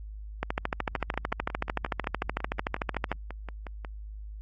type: two click trains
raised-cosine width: 0.5 ms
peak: -23 / -13 dBFS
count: 17 / 37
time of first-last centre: 0.96-3.848 / 0.43-3.117 s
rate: 5.54 / 13.4 Hz
effects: added 52 Hz sine -38 dBFS peak until 4.41 s + AAC 32 kbps